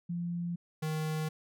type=tone pair in turn; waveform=sine / square; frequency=172.8 / 156 Hz; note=F3 / D#3; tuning=-18 / +5 cents; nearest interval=major second; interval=177 cents; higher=first; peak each=-32 / -32 dBFS; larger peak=neither; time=0.09-0.56 / 0.82-1.29 s; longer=neither; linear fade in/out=10 ms; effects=none